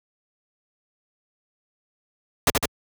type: noise with echo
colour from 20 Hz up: pink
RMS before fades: -17 dBFS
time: 2.47-2.5 s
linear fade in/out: 2 ms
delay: 78 ms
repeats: 2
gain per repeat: -3 dB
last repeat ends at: 2.656 s
effects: high-pass 60 Hz 12 dB/octave